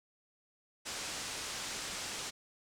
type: low-pass noise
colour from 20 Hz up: white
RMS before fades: -41 dBFS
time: 0.85-2.31 s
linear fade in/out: 20 ms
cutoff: 7900 Hz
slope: 24 dB/octave
effects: none